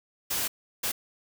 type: noise bursts at uneven times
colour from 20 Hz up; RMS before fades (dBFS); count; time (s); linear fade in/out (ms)
white; -29; 2; 0.3-0.48 / 0.83-0.92; 10
effects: none